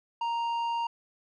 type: tone with tanh clipping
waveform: triangle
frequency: 932.3 Hz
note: A#5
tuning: in tune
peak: -29 dBFS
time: 0.21-0.87 s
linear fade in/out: 5 ms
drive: 12 dB
effects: none